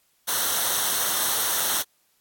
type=noise with comb filter; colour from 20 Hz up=white; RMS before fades=-24 dBFS; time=0.27-1.83 s; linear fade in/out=20 ms; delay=0.41 ms; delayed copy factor=-0.65; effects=white hiss -66 dBFS RMS until 2.2 s + AAC 64 kbps